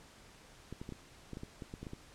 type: clicks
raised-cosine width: 3 ms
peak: -30 dBFS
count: 12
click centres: 0.726 / 0.815 / 0.891 / 0.923 / 1.333 / 1.371 / 1.434 / 1.622 / 1.739 / 1.83 / 1.868 / 1.934 s
effects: pink hiss -58 dBFS RMS until 2.14 s + low-pass 9000 Hz 12 dB/octave